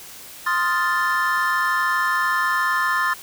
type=chord; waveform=triangle; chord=F dominant seventh; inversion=second; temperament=equal; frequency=1046.5 / 1244.5 / 1396.9 / 1760 Hz; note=C6 / Eb6 / F6 / A6; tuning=0 / 0 / 0 / 0 cents; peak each=-21 / -24 / -25 / -20 dBFS; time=0.46-3.14 s; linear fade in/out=10 ms; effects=white hiss -40 dBFS RMS until 3.22 s